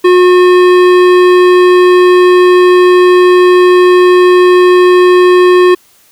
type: tone with hard clipping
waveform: sine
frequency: 361.3 Hz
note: F#4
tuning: 41 cents flat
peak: -4 dBFS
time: 0.04-5.75 s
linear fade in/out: 10 ms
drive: 15 dB
effects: white hiss -46 dBFS RMS until 6.11 s